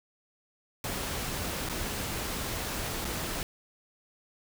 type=noise with dropouts; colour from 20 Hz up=pink; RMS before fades=-34 dBFS; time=0.84-3.43 s; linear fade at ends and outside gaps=1 ms; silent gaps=1.689-1.696 / 3.046-3.051 s; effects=none